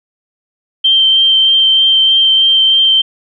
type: tone with vibrato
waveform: sine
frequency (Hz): 3136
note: G7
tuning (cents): 0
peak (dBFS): -6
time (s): 0.84-3.02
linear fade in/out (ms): 10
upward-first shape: triangle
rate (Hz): 3.2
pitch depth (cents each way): 12
effects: none